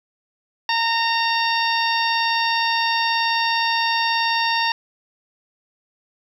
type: harmonic tone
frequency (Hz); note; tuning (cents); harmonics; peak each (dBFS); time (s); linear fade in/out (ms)
919; A#5; -25; 1 / 2 / 3 / 4 / 5 / 6; -21 / -24 / -26 / -27 / -28 / -29; 0.69-4.72; 2
effects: 8-bit